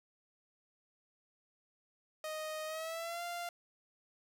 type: tone with pitch glide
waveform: sawtooth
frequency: 622.3 to 694.5 Hz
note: D#5 to F5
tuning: 0 to -10 cents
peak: -35 dBFS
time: 2.24-3.49 s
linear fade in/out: 2 ms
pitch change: +190 cents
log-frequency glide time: 2.66-3.23 s
effects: none